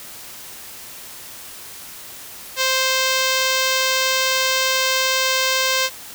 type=tone with notch filter; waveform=5% pulse; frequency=523.3 Hz; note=C5; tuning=in tune; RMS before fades=-19 dBFS; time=2.56-5.9 s; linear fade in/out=50 ms; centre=11000 Hz; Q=1.7; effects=white hiss -37 dBFS RMS until 6.14 s